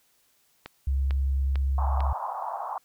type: click train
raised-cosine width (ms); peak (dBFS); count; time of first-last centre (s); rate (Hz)
0.3; -21; 4; 0.66-2.005; 2.23
type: tone with vibrato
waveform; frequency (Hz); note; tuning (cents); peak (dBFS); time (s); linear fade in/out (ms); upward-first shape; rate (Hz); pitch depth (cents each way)
sine; 67.8; C#2; -38; -22; 0.87-2.13; 5; triangle; 10; 11
type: band-pass noise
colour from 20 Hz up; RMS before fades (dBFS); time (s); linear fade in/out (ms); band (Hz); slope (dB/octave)
pink; -33; 1.78-2.78; 2; 710 to 1100; 48
effects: white hiss -66 dBFS RMS until 2.84 s